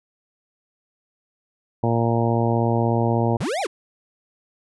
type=harmonic tone; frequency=116.4 Hz; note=A#2; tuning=2 cents flat; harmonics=1 / 2 / 3 / 4 / 5 / 6 / 7 / 8; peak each=-21 / -24 / -26 / -27 / -28 / -29 / -29 / -30 dBFS; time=1.83-3.37 s; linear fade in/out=5 ms
type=linear two-way sweep; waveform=square; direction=up then down; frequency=77.78 to 831 to 279.8 Hz; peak=-23 dBFS; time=3.4-3.67 s; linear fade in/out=10 ms; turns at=3.61 s
effects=resampled to 24000 Hz